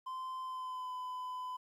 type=tone with pitch glide; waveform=triangle; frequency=1034 to 1007.5 Hz; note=C6 to B5; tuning=-21 to +34 cents; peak=-37 dBFS; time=0.06-1.57 s; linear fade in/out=10 ms; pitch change=-45 cents; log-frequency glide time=0.43-0.93 s; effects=12-bit